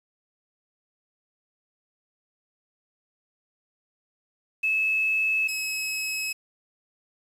sine / sawtooth tone pair in turn, 2599 / 2566 Hz, E7 / E7, -25 / -47 cents, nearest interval unison, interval 22 cents, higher first, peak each -21 / -24 dBFS, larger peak first, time 4.63-5.48 / 5.48-6.33 s, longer neither, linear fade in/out 10 ms, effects resampled to 32000 Hz + 8-bit

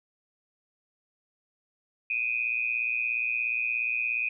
sine tone with amplitude modulation, 2489 Hz, D#7, in tune, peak -22 dBFS, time 2.1-4.29 s, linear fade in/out 5 ms, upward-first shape sine, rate 117 Hz, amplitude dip 85%, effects none

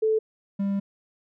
sine / triangle tone pair in turn, 437.7 / 198.38 Hz, A4 / G3, -9 / +21 cents, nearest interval octave + major second, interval 1370 cents, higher first, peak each -19 / -21 dBFS, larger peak first, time 0.02-0.19 / 0.59-0.8 s, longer second, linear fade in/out 10 ms, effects none

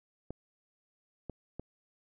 clicks, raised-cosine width 2 ms, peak -26 dBFS, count 3, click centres 0.306 / 1.297 / 1.596 s, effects none

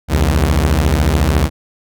sawtooth beating tone pair, 65.7 / 79.7 Hz, C2 / D#2, +8 / +42 cents, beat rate 14 Hz, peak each -10 dBFS, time 0.08-1.5 s, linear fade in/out 50 ms, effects none

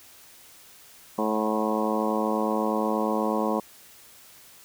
harmonic tone with a mistuned harmonic, 108.4 Hz, A2, 25 cents flat, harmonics 2 / 3 / 4 / 5 / 6 / 7 / 8 / 9 / 10, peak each -28 / -31 / -31 / -30 / -36 / -33 / -36 / -32 / -34 dBFS, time 1.18-3.6 s, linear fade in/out 5 ms, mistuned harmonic 7, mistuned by -28 cents, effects white hiss -51 dBFS RMS until 4.64 s

